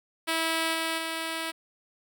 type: tone with level steps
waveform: 5% pulse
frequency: 325.5 Hz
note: E4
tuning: 22 cents flat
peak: -14 / -16 / -19 dBFS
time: 0.27-1.52 s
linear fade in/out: 20 ms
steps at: 0.73 / 0.97 s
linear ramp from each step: 20 ms
effects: none